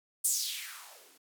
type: noise with band-pass filter sweep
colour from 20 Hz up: violet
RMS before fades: -36 dBFS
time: 0.24-1.18 s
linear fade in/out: 10 ms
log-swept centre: 9300 to 250 Hz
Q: 3.2
effects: none